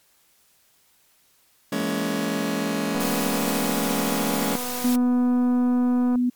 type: chord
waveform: sawtooth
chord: A# half-diminished seventh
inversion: second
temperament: just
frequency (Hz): 167.82 / 209.8 / 233.1 / 279.7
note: E3 / G#3 / A#3 / C#4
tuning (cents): +31 / +18 / 0 / +16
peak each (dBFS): -28 / -23 / -27 / -23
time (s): 1.72-4.56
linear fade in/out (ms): 5
type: click train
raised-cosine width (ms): 1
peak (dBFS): -21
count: 793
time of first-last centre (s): 2.95-6.156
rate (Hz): 247
type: noise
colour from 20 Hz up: white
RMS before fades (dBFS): -31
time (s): 3-4.96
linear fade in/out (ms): 5
type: tone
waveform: sine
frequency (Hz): 246.9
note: B3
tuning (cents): 0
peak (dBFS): -18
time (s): 4.84-6.3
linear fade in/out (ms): 10
effects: white hiss -61 dBFS RMS until 6.35 s + MP3 96 kbps